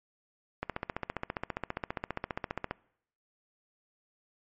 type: click train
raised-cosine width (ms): 0.5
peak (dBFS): -17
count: 32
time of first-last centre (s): 0.63-2.711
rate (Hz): 14.9
effects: noise-tail reverb RT60 0.7 s tail -23 dB re dry + MP3 32 kbps